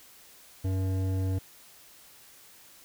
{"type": "tone with hard clipping", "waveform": "sine", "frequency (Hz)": 94.6, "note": "F#2", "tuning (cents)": 39, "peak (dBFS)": -28, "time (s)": [0.64, 1.39], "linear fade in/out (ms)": 10, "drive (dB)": 12, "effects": ["white hiss -54 dBFS RMS until 2.84 s"]}